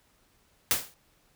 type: noise with exponential decay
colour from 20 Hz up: white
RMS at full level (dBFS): -21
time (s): 0.71-0.94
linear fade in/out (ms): 0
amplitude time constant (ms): 48
effects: pink hiss -66 dBFS RMS until 1.35 s